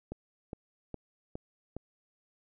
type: click train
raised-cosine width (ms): 2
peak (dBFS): -25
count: 5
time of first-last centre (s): 0.12-1.766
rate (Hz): 2.43
effects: none